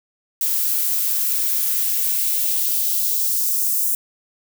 violet noise with high-pass filter sweep, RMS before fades -20 dBFS, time 0.41-3.95 s, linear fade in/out 2 ms, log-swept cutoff 470 to 7700 Hz, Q 1.2, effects none

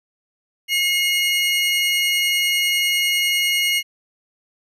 40% pulse tone pair together, 2156 / 2878 Hz, C#7 / F#7, -49 / -49 cents, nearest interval perfect fourth, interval 500 cents, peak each -19 dBFS, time 0.68-3.83 s, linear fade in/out 50 ms, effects resampled to 32000 Hz

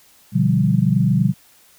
sine chord, G dominant seventh, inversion first, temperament equal, 123.47 / 146.83 / 174.61 / 196 Hz, B2 / D3 / F3 / G3, 0 / 0 / 0 / 0 cents, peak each -19 dBFS, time 0.32-1.34 s, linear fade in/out 50 ms, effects white hiss -52 dBFS RMS until 1.78 s

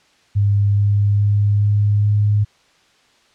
sine tone with pitch steps, 101.4 / 102.05 / 102.7 / 103.35 / 104.01 Hz, G#2 / G#2 / G#2 / G#2 / G#2, -41 / -30 / -19 / -8 / +3 cents, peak -12 dBFS, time 0.35-2.45 s, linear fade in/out 20 ms, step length 420 ms, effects white hiss -55 dBFS RMS until 3.34 s + low-pass 5000 Hz 12 dB/octave

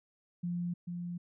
sine tone with echo, 174.61 Hz, F3, in tune, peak -32 dBFS, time 0.43-0.74 s, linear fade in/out 10 ms, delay 440 ms, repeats 1, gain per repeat -4 dB, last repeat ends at 1.18 s, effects none

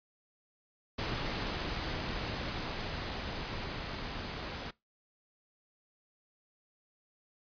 pink noise with level ramp, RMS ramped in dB -35 to -40 dBFS, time 0.98-4.71 s, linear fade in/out 10 ms, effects noise-tail reverb RT60 0.2 s tail -22 dB re dry + resampled to 11025 Hz

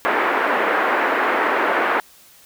white band-pass noise, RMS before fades -19 dBFS, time 0.05-2 s, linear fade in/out 0 ms, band 300 to 1800 Hz, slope 24 dB/octave, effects white hiss -49 dBFS RMS until 2.45 s

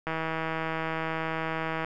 click train, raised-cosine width 0.5 ms, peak -16 dBFS, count 287, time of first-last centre 0.07-1.846 s, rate 161 Hz, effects none

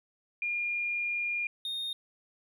sine / triangle tone pair in turn, 2415 / 3689 Hz, D7 / A#7, +48 / -19 cents, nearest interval perfect fifth, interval 733 cents, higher second, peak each -29 / -31 dBFS, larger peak first, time 0.42-1.47 / 1.65-1.93 s, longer first, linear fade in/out 2 ms, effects none

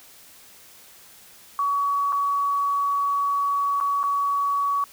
sine tone with dropouts, 1130 Hz, C#6, 33 cents sharp, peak -20 dBFS, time 1.59-4.84 s, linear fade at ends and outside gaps 1 ms, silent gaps 2.123-2.128 / 3.802-3.81 / 4.031-4.038 s, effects white hiss -49 dBFS RMS until 4.92 s

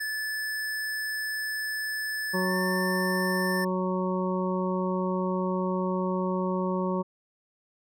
square tone with pitch glide, 1738 to 1779.7 Hz, A6 to A6, -22 to +19 cents, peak -30 dBFS, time 0-3.65 s, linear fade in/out 10 ms, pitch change +41 cents, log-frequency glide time 2.4-2.54 s
harmonic tone, 185 Hz, F#3, in tune, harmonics 1 / 2 / 3 / 5 / 6, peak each -28 / -31 / -33 / -35 / -36 dBFS, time 2.33-7.03 s, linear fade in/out 20 ms
effects none

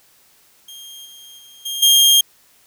sawtooth tone with level steps, 3219 Hz, G7, 45 cents sharp, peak -32 / -36 / -39 / -20 / -6 dBFS, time 0.68-2.21 s, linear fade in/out 5 ms, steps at 1.05 / 1.38 / 1.65 / 1.82 s, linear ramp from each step 10 ms, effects white hiss -54 dBFS RMS until 2.66 s

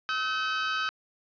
sawtooth tone pair together, 1281.3 / 1534 Hz, E6 / G6, -50 / -38 cents, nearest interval minor third, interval 312 cents, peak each -26 dBFS, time 0.09-0.89 s, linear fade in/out 0 ms, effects resampled to 11025 Hz + 8-bit

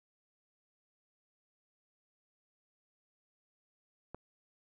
click, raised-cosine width 1 ms, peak -29 dBFS, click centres 4.146 s, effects none

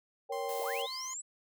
sine chord, G diminished, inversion first, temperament equal, 466.2 / 554.4 / 784 Hz, Bb4 / Db5 / G5, 0 / 0 / 0 cents, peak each -38 dBFS, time 0.29-0.87 s, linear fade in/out 20 ms
sawtooth tone with pitch glide, 1046.5 to 1039.9 Hz, C6 to C6, 0 to -11 cents, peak -39 dBFS, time 0.32-1.14 s, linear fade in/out 5 ms, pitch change -11 cents, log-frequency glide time 0.55-0.91 s
blue noise, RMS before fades -45 dBFS, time 0.49-0.82 s, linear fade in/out 0 ms
sine linear sweep, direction up, 277.2 to 8020 Hz, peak -38 dBFS, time 0.59-1.22 s, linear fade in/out 20 ms
effects none

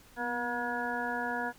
harmonic tone with a mistuned harmonic, 240.1 Hz, B3, 49 cents flat, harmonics 1 / 2 / 3 / 4 / 6 / 7, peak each -39 / -40 / -37 / -38 / -38 / -37 dBFS, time 0.16-1.53 s, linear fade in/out 50 ms, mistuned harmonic 1, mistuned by +39 cents, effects pink hiss -58 dBFS RMS until 1.58 s

